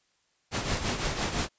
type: noise with tremolo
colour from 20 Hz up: pink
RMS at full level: -27 dBFS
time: 0.51-1.49 s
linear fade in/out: 50 ms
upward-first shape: triangle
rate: 5.9 Hz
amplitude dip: 65%
effects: white hiss -71 dBFS RMS until 1.58 s + resampled to 16000 Hz